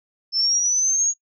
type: linear sweep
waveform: sine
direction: up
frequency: 5274 to 6680 Hz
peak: -17 dBFS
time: 0.32-1.14 s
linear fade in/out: 50 ms
effects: noise-tail reverb RT60 0.1 s tail -20 dB re dry